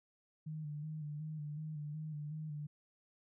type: tone with vibrato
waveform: sine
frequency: 151.9 Hz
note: D#3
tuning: 41 cents flat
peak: -40 dBFS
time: 0.46-2.67 s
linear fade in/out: 10 ms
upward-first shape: square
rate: 2.7 Hz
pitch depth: 40 cents each way
effects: none